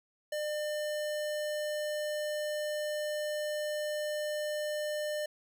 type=tone; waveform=square; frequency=600 Hz; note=D5; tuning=37 cents sharp; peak=-33 dBFS; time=0.32-5.26 s; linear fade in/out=5 ms; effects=none